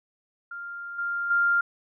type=tone with level steps; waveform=sine; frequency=1396.9 Hz; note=F6; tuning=in tune; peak=-34 / -26 / -19 dBFS; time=0.51-1.61 s; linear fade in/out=5 ms; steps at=0.98 / 1.3 s; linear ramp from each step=10 ms; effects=none